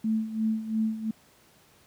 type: tone with tremolo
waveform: sine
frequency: 220 Hz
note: A3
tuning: in tune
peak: -22 dBFS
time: 0.04-1.11 s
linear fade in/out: 5 ms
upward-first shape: sine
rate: 2.9 Hz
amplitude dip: 75%
effects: pink hiss -59 dBFS RMS until 1.86 s + high-pass 80 Hz 12 dB/octave